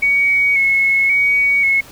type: tone with vibrato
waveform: sine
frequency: 2217 Hz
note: C#7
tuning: in tune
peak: -11 dBFS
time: 0.02-1.81 s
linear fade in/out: 10 ms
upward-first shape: square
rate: 0.93 Hz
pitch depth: 25 cents each way
effects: pink hiss -40 dBFS RMS until 1.91 s